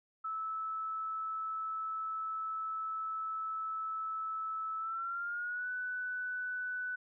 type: tone with pitch glide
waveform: sine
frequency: 1307 to 1492.7 Hz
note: E6 to F#6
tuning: -15 to +15 cents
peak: -35 dBFS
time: 0.24-6.96 s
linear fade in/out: 10 ms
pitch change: +230 cents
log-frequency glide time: 4.78-5.69 s
effects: none